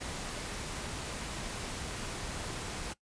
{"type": "noise", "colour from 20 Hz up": "pink", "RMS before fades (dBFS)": -39, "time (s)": [0, 2.94], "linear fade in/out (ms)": 20, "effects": ["noise-tail reverb RT60 0.1 s tail -19 dB re dry", "resampled to 22050 Hz"]}